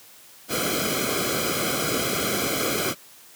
pink noise with comb filter, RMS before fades -25 dBFS, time 0.48-2.95 s, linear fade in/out 50 ms, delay 1.1 ms, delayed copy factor -1, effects white hiss -49 dBFS RMS until 3.35 s + high-pass 100 Hz 12 dB/octave

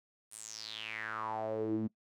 sawtooth tone with band-pass filter sweep, 110 Hz, A2, in tune, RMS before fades -38 dBFS, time 0.31-1.88 s, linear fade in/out 20 ms, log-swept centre 10000 to 230 Hz, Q 6.5, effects noise-tail reverb RT60 0.1 s tail -22 dB re dry

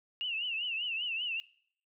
sine tone with vibrato, 2798 Hz, F7, 3 cents sharp, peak -32 dBFS, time 0.21-1.4 s, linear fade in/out 0 ms, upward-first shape triangle, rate 5.1 Hz, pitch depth 150 cents each way, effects noise-tail reverb RT60 0.6 s tail -21 dB re dry

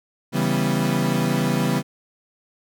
35% pulse chord, C# half-diminished seventh, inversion none, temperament equal, 138.59 / 164.81 / 196 / 246.9 Hz, C#3 / E3 / G3 / B3, 0 / 0 / 0 / 0 cents, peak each -23 dBFS, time 0.32-1.83 s, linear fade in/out 50 ms, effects none

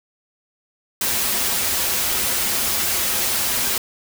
white noise with comb filter, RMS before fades -21 dBFS, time 1.01-3.78 s, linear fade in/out 2 ms, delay 6.7 ms, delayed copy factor -0.55, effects none

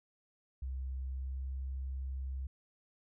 sine tone with pitch glide, 65.41 to 66.17 Hz, C2 to C2, 0 to +20 cents, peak -36 dBFS, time 0.62-2.47 s, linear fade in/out 5 ms, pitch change +20 cents, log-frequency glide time 1.02-1.49 s, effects none

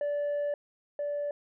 sine tone pair in turn, 581 / 581 Hz, D5 / D5, -19 / -19 cents, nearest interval unison, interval 0 cents, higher neither, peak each -25 / -28 dBFS, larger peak first, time 0.01-0.54 / 0.99-1.31 s, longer first, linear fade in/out 2 ms, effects tanh soft clip ceiling -27 dBFS

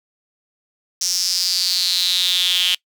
sawtooth tone with high-pass filter sweep, 180.7 Hz, F#3, 41 cents flat, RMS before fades -19 dBFS, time 1.01-2.75 s, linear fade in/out 5 ms, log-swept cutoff 5700 to 3100 Hz, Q 7.1, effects noise-tail reverb RT60 0.1 s tail -23 dB re dry

